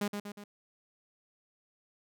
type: tone with echo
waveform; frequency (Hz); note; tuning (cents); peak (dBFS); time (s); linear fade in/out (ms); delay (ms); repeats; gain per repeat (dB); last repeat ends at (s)
sawtooth; 204.9; G#3; -23; -26; 0.01-0.08; 5; 120; 3; -5; 0.44
effects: none